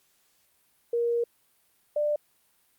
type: tone pair in turn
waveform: sine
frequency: 471.2 / 593.7 Hz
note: A#4 / D5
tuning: +19 / +19 cents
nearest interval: major third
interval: 400 cents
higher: second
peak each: -23 dBFS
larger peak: neither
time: 0.93-1.24 / 1.96-2.16 s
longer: first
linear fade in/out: 5 ms
effects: white hiss -67 dBFS RMS until 2.78 s + Opus 48 kbps